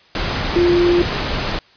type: tone in noise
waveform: sine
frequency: 349.2 Hz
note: F4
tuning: in tune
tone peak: -11 dBFS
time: 0.56-1.02 s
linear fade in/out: 2 ms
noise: pink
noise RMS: -21 dBFS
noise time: 0.15-1.59 s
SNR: +7 dB
effects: white hiss -50 dBFS RMS until 1.76 s + resampled to 11025 Hz